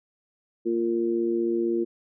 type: harmonic tone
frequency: 115.7 Hz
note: A#2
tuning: 13 cents flat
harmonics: 2 / 3 / 4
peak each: -30 / -23 / -33 dBFS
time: 0.65-1.85 s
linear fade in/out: 20 ms
effects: none